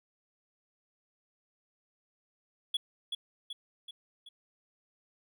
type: tone with echo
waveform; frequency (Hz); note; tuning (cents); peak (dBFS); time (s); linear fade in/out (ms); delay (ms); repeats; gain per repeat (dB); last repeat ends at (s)
triangle; 3377; G#7; +28; -26; 2.74-2.77; 5; 380; 4; -5; 4.29
effects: none